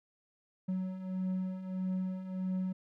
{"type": "beating tone pair", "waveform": "triangle", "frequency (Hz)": [185, 186.6], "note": ["F#3", "F#3"], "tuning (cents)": [0, 15], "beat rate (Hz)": 1.6, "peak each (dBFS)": [-38, -32], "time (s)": [0.68, 2.73], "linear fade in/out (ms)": 10, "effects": []}